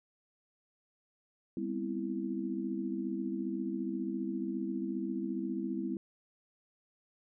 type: chord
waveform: sine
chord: C major seventh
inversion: second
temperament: equal with one note detuned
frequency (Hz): 199.54 / 246.9 / 261.6 / 329.6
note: G3 / B3 / C4 / E4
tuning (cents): +31 / 0 / 0 / 0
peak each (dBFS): -38 / -40 / -40 / -37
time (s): 1.57-5.97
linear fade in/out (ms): 2
effects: none